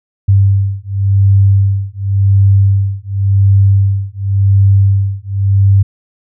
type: beating tone pair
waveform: sine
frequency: 98 / 98.91 Hz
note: G2 / G2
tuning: 0 / +16 cents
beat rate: 0.91 Hz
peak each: -10 dBFS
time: 0.28-5.83 s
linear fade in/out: 10 ms
effects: none